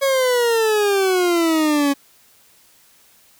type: exponential sweep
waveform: 40% pulse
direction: down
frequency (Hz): 554.4 to 277.2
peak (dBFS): -14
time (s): 0.01-1.94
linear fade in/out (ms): 20
effects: white hiss -53 dBFS RMS until 3.39 s